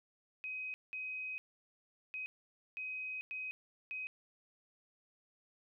sine tone bursts at uneven times, 2522 Hz, D#7, 23 cents sharp, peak -39 dBFS, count 6, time 0.44-0.74 / 0.93-1.38 / 2.14-2.26 / 2.77-3.21 / 3.31-3.51 / 3.91-4.07 s, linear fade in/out 0 ms, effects none

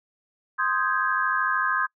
sine chord, Ab major seventh, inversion first, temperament equal, 1046.5 / 1244.5 / 1568 / 1661.2 Hz, C6 / Eb6 / G6 / Ab6, 0 / 0 / 0 / 0 cents, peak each -27 dBFS, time 0.58-1.87 s, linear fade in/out 20 ms, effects noise-tail reverb RT60 0.1 s tail -25 dB re dry

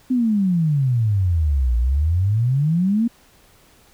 sine exponential two-way sweep, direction down then up, 261.6 to 57.4 to 240.2 Hz, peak -15 dBFS, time 0.1-3.08 s, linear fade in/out 10 ms, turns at 1.77 s, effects pink hiss -53 dBFS RMS until 3.93 s

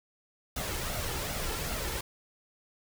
pink noise with flanger, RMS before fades -34 dBFS, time 0.56-2.01 s, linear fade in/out 5 ms, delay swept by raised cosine 1.4 to 2.32 ms, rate 2.6 Hz, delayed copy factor +0.5, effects none

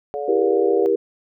harmonic tone, 143.3 Hz, D3, 42 cents flat, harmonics 3 / 4 / 5, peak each -27 / -28 / -29 dBFS, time 0.14-0.86 s, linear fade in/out 0 ms
sine chord, E diminished, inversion none, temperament just, 329.6 / 395.6 / 474.7 Hz, E4 / G4 / Bb4, 0 / +16 / +31 cents, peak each -24 / -18 / -19 dBFS, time 0.28-0.96 s, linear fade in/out 5 ms
effects none

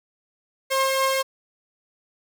sawtooth tone pair together, 533.3 / 1071 Hz, C5 / C6, +33 / +40 cents, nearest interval octave, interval 1207 cents, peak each -18 / -20 dBFS, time 0.7-1.23 s, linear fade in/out 20 ms, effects none

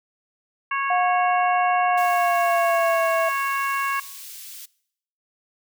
harmonic tone, 551 Hz, C#5, 11 cents flat, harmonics 2 / 3 / 4 / 5, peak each -24 / -28 / -30 / -32 dBFS, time 0.71-4 s, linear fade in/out 5 ms
sine tone with pitch glide, 720 to 660.2 Hz, F#5 to E5, -47 to +2 cents, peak -19 dBFS, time 0.9-3.29 s, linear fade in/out 5 ms, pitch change -151 cents, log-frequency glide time 1.88-3.08 s
white high-pass noise, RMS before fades -39 dBFS, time 1.97-4.66 s, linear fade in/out 10 ms, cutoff 2900 Hz, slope 12 dB/octave
effects noise-tail reverb RT60 0.7 s tail -22 dB re dry

